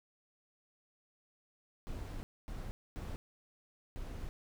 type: noise bursts at uneven times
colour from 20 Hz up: brown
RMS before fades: -42 dBFS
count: 4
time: 1.87-2.23 / 2.48-2.71 / 2.96-3.16 / 3.96-4.29 s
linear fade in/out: 0 ms
effects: none